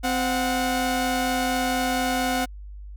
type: tone pair together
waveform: sawtooth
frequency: 258.3 / 730.6 Hz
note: C4 / F#5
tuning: -22 / -22 cents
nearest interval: octave + tritone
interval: 1800 cents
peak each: -21 dBFS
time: 0.03-2.46 s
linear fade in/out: 20 ms
effects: added 50 Hz sine -36 dBFS peak until 2.96 s